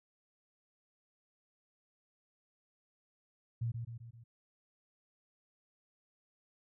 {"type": "tone with echo", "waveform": "sine", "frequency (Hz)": 116.54, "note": "A#2", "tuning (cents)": 0, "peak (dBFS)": -32, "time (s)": [3.61, 3.72], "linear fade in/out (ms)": 10, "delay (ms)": 130, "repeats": 4, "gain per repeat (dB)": -5, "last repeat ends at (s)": 4.24, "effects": []}